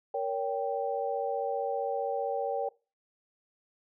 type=chord; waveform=sine; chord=G diminished; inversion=first; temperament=equal with one note detuned; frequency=466.2 / 561.5 / 784 Hz; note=Bb4 / Db5 / G5; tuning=0 / +22 / 0 cents; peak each=-33 dBFS; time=0.14-2.69 s; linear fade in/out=5 ms; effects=noise-tail reverb RT60 0.3 s tail -22 dB re dry